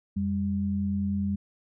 sine tone pair together, 88.6 / 198.9 Hz, F2 / G3, +25 / +25 cents, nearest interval octave + major second, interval 1400 cents, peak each -31 / -26 dBFS, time 0.16-1.36 s, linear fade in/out 10 ms, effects none

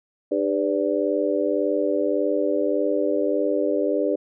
harmonic tone with a mistuned harmonic, 100.2 Hz, G2, 38 cents sharp, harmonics 3 / 4 / 5 / 6, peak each -25 / -25 / -25 / -25 dBFS, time 0.31-4.16 s, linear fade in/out 10 ms, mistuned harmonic 6, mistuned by -54 cents, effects none

